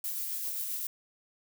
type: noise with tremolo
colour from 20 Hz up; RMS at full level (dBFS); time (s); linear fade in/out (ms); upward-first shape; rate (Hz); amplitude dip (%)
violet; -34; 0.04-0.87; 2; sine; 7.6; 25
effects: none